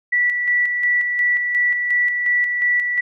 sine tone with tremolo, 1956 Hz, B6, 17 cents flat, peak -14 dBFS, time 0.12-3.01 s, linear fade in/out 10 ms, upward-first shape square, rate 2.8 Hz, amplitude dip 40%, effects none

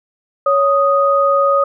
sine tone pair together, 557.7 / 1244.5 Hz, C#5 / D#6, +10 / 0 cents, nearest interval octave + major second, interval 1390 cents, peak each -13 dBFS, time 0.46-1.64 s, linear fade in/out 5 ms, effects none

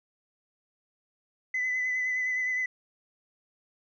sine tone with vibrato, 2012 Hz, B6, 32 cents sharp, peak -25 dBFS, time 1.54-2.66 s, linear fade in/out 5 ms, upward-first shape sine, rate 9.7 Hz, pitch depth 24 cents each way, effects tanh soft clip ceiling -23 dBFS

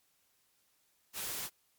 white noise, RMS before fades -39 dBFS, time 1.13-1.5 s, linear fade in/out 50 ms, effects white hiss -73 dBFS RMS until 1.78 s + MP3 96 kbps

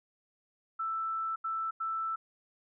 sine tone bursts at uneven times, 1324 Hz, E6, 7 cents sharp, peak -31 dBFS, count 3, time 0.79-1.36 / 1.44-1.71 / 1.8-2.16 s, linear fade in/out 10 ms, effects none

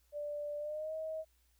sine tone with pitch glide, 588 to 633.9 Hz, D5 to D#5, +2 to +32 cents, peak -37 dBFS, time 0.12-1.25 s, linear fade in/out 50 ms, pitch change +130 cents, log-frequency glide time 0.58-0.94 s, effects added 60 Hz sine -70 dBFS peak until 1.59 s + white hiss -75 dBFS RMS until 1.59 s

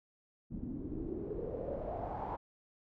pink noise with low-pass filter sweep, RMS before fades -40 dBFS, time 0.5-2.37 s, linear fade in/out 20 ms, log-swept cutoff 220 to 940 Hz, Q 5.4, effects none

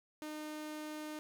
sawtooth tone, 305.3 Hz, D#4, 33 cents flat, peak -38 dBFS, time 0.22-1.19 s, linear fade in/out 0 ms, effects 11-bit

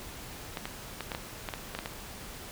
clicks, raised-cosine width 0.3 ms, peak -18 dBFS, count 10, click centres 0.572 / 0.655 / 1.007 / 1.118 / 1.149 / 1.488 / 1.538 / 1.75 / 1.789 / 1.859 s, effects pink hiss -44 dBFS RMS until 2.51 s

